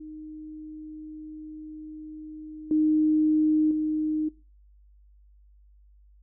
sine tone with level steps, 308.8 Hz, D#4, 13 cents flat, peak -38 / -19 / -24 dBFS, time 0-4.29 s, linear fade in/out 10 ms, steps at 2.71 / 3.71 s, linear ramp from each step 2 ms, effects noise-tail reverb RT60 0.3 s tail -20 dB re dry + added 50 Hz sine -53 dBFS peak until 6.22 s

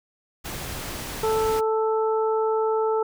pink noise, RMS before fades -33 dBFS, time 0.44-1.61 s, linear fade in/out 20 ms
harmonic tone, 440 Hz, A4, in tune, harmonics 1 / 2 / 3, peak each -21 / -27 / -31 dBFS, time 1.23-3.03 s, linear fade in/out 5 ms
effects none

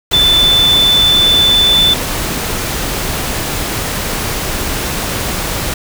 sine tone in noise, 3514 Hz, A7, 3 cents flat, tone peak -7 dBFS, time 0.13-1.94 s, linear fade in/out 5 ms, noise pink, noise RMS -18 dBFS, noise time 0.11-5.74 s, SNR +8 dB, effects none

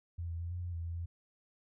sine tone with pitch steps, 85.3 / 83.7 / 85.5 / 88.6 / 87.8 / 83.8 / 84.4 / 85.3 Hz, F2 / E2 / F2 / F2 / F2 / E2 / E2 / F2, -40 / +27 / -36 / +25 / +10 / +29 / +41 / -40 cents, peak -36 dBFS, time 0.18-1.06 s, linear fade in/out 10 ms, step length 110 ms, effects none

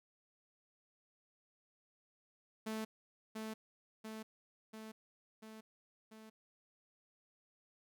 sawtooth tone with echo, 219.1 Hz, A3, 7 cents flat, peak -35 dBFS, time 2.66-2.85 s, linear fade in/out 10 ms, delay 690 ms, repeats 5, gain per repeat -3 dB, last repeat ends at 6.3 s, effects none

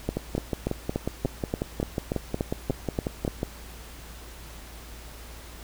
two click trains, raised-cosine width 2 ms, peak -12 / -13 dBFS, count 12 / 19, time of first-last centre 0.09-3.278 / 0.17-3.431 s, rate 3.45 / 5.52 Hz, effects added 57 Hz sine -43 dBFS peak until 5.63 s + pink hiss -46 dBFS RMS until 5.63 s

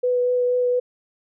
sine tone with vibrato, 494.8 Hz, B4, 3 cents sharp, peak -17 dBFS, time 0.03-0.8 s, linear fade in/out 10 ms, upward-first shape triangle, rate 4.2 Hz, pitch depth 12 cents each way, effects none

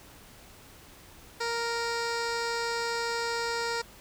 15% pulse tone with low-pass filter, 466.2 Hz, A#4, in tune, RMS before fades -31 dBFS, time 1.4-3.82 s, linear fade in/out 10 ms, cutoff 6000 Hz, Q 2.1, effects pink hiss -52 dBFS RMS until 4 s

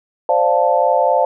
sine chord, D minor seventh, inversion third, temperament equal, 523.3 / 587.3 / 698.5 / 880 Hz, C5 / D5 / F5 / A5, 0 / 0 / 0 / 0 cents, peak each -17 dBFS, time 0.29-1.25 s, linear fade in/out 2 ms, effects none

